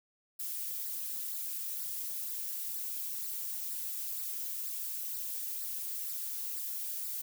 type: noise with flanger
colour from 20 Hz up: violet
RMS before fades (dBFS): -38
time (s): 0.39-7.22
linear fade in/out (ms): 10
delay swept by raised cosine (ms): 0.31 to 5.11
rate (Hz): 2.1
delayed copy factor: -0.7
effects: none

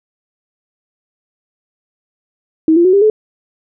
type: tone with pitch steps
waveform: sine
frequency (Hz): 318.6 / 343.4 / 370.2 / 399.1 / 430.2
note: D#4 / F4 / F#4 / G4 / A4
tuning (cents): +41 / -29 / +1 / +31 / -39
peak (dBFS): -6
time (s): 2.68-3.1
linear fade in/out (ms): 2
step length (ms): 84
effects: none

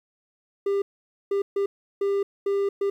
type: tone bursts at uneven times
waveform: triangle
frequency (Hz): 398.2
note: G4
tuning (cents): +27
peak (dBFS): -19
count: 6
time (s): 0.66-0.82 / 1.31-1.42 / 1.56-1.66 / 2.01-2.23 / 2.46-2.69 / 2.81-2.9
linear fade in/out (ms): 5
effects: 10-bit

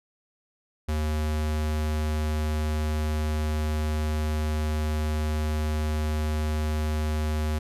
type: tone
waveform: square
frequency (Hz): 76.7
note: D#2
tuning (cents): -24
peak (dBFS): -25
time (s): 0.88-7.59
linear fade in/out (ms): 10
effects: resampled to 32000 Hz

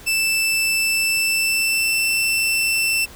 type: tone with pitch glide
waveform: sawtooth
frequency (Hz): 2648 to 2674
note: E7 to E7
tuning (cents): +7 to +24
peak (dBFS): -14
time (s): 0.06-3.06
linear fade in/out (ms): 20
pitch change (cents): +17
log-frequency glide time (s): 0.78-2.09
effects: pink hiss -42 dBFS RMS until 3.15 s

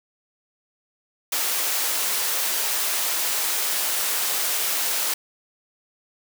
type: high-pass noise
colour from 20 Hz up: white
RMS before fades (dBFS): -24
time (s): 1.32-5.14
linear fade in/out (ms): 5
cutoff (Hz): 450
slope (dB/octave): 12
effects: none

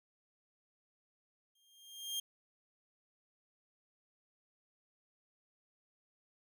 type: tone with exponential growth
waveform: sawtooth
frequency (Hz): 3208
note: G7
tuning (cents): +39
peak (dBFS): -31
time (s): 1.55-2.2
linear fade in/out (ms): 5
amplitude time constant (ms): 140
effects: none

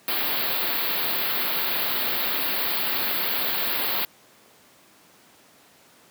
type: band-stop noise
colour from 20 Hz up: white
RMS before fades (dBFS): -25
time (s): 0.08-4.05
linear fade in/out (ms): 2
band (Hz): 4700 to 12000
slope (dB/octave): 96
effects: pink hiss -54 dBFS RMS until 6.1 s + high-pass 200 Hz 12 dB/octave

